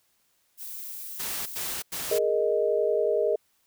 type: noise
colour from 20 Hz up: violet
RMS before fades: -38 dBFS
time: 0.57-1.77 s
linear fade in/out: 50 ms
type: noise bursts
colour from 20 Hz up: white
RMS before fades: -33 dBFS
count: 3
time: 1.19-2.188 s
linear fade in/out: 10 ms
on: 270 ms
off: 94 ms
type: chord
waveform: sine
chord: Ab suspended second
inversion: none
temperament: equal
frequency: 415.3 / 466.2 / 622.3 Hz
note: Ab4 / Bb4 / Eb5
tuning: 0 / 0 / 0 cents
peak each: -26 dBFS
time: 2.11-3.36 s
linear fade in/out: 5 ms
effects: white hiss -69 dBFS RMS until 3.66 s